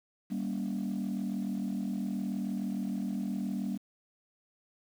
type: chord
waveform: sine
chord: G diminished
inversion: none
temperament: just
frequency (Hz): 196 / 235.2 / 282.2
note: G3 / Bb3 / Db4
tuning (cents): 0 / +16 / +31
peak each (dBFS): -32 / -34 / -37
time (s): 0.3-3.78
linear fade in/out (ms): 20
effects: tanh soft clip ceiling -27 dBFS + 9-bit